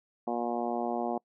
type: harmonic tone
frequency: 119.2 Hz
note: A#2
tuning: 39 cents sharp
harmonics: 2 / 3 / 4 / 5 / 6 / 7 / 8 / 9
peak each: -35 / -36 / -39 / -38 / -34 / -38 / -45 / -46 dBFS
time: 0.27-1.18 s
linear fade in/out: 5 ms
effects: noise-tail reverb RT60 0.1 s tail -26 dB re dry